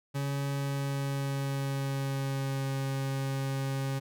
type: tone with pitch glide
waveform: 40% pulse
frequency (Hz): 139.7 to 135.64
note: C#3 to C#3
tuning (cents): +14 to -37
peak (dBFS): -29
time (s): 0.14-4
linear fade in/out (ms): 20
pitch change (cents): -51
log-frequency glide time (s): 0.48-2.69
effects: none